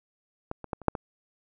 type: clicks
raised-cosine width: 1 ms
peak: -18 / -24 / -16 / -29 / -6 / -18 dBFS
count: 6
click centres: 0.514 / 0.643 / 0.732 / 0.817 / 0.883 / 0.952 s
effects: none